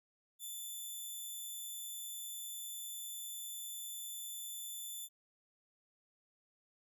5% pulse tone, 3515 Hz, A7, 2 cents flat, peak -35 dBFS, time 0.39-5.09 s, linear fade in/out 50 ms, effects none

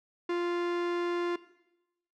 45% pulse tone, 348.4 Hz, F4, 4 cents flat, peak -28 dBFS, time 0.29-1.36 s, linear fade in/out 5 ms, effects noise-tail reverb RT60 0.9 s tail -17 dB re dry + low-pass 3000 Hz 12 dB/octave

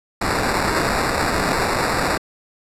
blue noise with sample-and-hold, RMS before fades -20 dBFS, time 0.21-2.18 s, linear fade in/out 10 ms, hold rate 3150 Hz, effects low-pass 11000 Hz 12 dB/octave

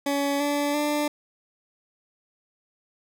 20% pulse tone with pitch steps, 282.1 / 288.9 / 295.8 Hz, C#4 / D4 / D4, +30 / -28 / +13 cents, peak -18 dBFS, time 0.06-1.08 s, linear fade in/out 5 ms, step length 340 ms, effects none

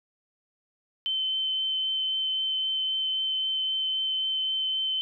sine tone with vibrato, 3075 Hz, G7, 34 cents flat, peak -25 dBFS, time 1.06-5.01 s, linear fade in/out 0 ms, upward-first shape triangle, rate 3.8 Hz, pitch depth 8 cents each way, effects none

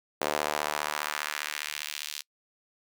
sawtooth tone with high-pass filter sweep, 74.9 Hz, D2, 35 cents sharp, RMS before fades -33 dBFS, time 0.21-2.22 s, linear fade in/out 5 ms, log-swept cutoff 500 to 3800 Hz, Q 1.2, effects noise-tail reverb RT60 0.1 s tail -25 dB re dry

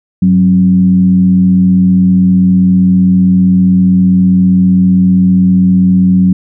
sine tone with frequency modulation, 185 Hz, F#3, in tune, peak -4 dBFS, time 0.22-6.33 s, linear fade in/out 5 ms, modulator 84.7 Hz, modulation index 0.42, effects none

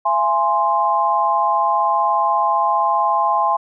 sine chord, E augmented, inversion none, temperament equal with one note detuned, 675.8 / 830.6 / 1046.5 Hz, E5 / G#5 / B#5, +43 / 0 / 0 cents, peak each -22 / -18 / -17 dBFS, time 0.05-3.57 s, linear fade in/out 10 ms, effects none

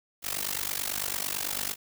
white noise with amplitude modulation, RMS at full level -28 dBFS, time 0.22-1.76 s, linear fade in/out 50 ms, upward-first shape sine, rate 49 Hz, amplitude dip 95%, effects none

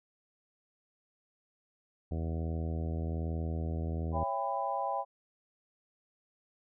harmonic tone, 81.2 Hz, E2, 26 cents flat, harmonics 1 / 2 / 3 / 4 / 5 / 6 / 7 / 8 / 9, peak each -33 / -39 / -43 / -45 / -47 / -49 / -50 / -51 / -52 dBFS, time 2.11-4.24 s, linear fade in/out 5 ms
sine chord, C# half-diminished seventh, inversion none, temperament just, 554.4 / 665.2 / 798.3 / 997.9 Hz, C#5 / E5 / G5 / B5, 0 / +16 / +31 / +18 cents, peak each -38 / -38 / -34 / -36 dBFS, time 4.12-5.05 s, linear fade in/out 50 ms
effects none

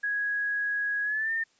sine tone with pitch glide, 1661.2 to 1811.6 Hz, G#6 to A#6, 0 to -50 cents, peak -26 dBFS, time 0.03-1.44 s, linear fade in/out 10 ms, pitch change +150 cents, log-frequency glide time 1.03-1.33 s, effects white hiss -66 dBFS RMS until 1.59 s + resampled to 16000 Hz

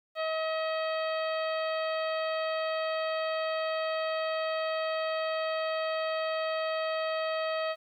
harmonic tone, 637 Hz, D#5, 41 cents sharp, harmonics 1 / 2 / 3 / 4 / 5 / 6 / 7, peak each -30 / -36 / -40 / -42 / -44 / -46 / -47 dBFS, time 0.15-7.76 s, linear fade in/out 50 ms, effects 11-bit

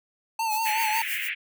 square tone with vibrato, 880 Hz, A5, in tune, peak -25 dBFS, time 0.39-1.02 s, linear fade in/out 5 ms, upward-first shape triangle, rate 5.4 Hz, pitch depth 72 cents each way
violet noise with tremolo, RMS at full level -31 dBFS, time 0.49-1.3 s, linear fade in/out 50 ms, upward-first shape sine, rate 6.7 Hz, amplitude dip 70%
white band-pass noise, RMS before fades -31 dBFS, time 0.65-1.35 s, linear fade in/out 20 ms, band 1800 to 2700 Hz, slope 48 dB/octave
effects none

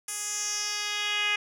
10% pulse tone with band-pass filter sweep, 415.3 Hz, G#4, in tune, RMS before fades -30 dBFS, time 0.08-1.36 s, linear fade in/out 5 ms, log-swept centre 9100 to 2600 Hz, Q 2.8, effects none

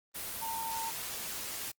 sine tone in noise, 906 Hz, A#5, 50 cents flat, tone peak -35 dBFS, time 0.41-0.91 s, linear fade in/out 20 ms, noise white, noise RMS -39 dBFS, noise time 0.14-1.72 s, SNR +1 dB, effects noise-tail reverb RT60 0.1 s tail -25 dB re dry + Opus 24 kbps

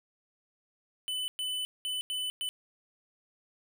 square tone bursts at uneven times, 3005 Hz, F#7, 26 cents sharp, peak -32 dBFS, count 5, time 1.08-1.28 / 1.39-1.65 / 1.85-2.01 / 2.1-2.3 / 2.41-2.49 s, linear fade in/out 0 ms, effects none

